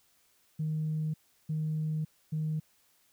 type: tone bursts at uneven times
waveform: sine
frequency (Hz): 155.56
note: D#3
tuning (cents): 0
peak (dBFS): -28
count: 3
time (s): 0.59-1.14 / 1.49-2.05 / 2.32-2.6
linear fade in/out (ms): 10
effects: tanh soft clip ceiling -25 dBFS + white hiss -68 dBFS RMS until 3.12 s